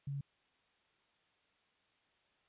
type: tone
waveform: sine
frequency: 140 Hz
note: C#3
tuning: 18 cents sharp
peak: -37 dBFS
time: 0.07-0.21 s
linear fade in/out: 5 ms
effects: white hiss -74 dBFS RMS until 2.48 s + resampled to 8000 Hz